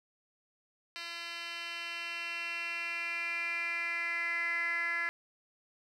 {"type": "tone with band-pass filter sweep", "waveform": "10% pulse", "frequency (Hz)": 340, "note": "F4", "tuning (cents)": -46, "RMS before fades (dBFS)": -36, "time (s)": [0.96, 5.09], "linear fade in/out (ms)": 0, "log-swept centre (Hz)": [3400, 1900], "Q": 6.5, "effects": []}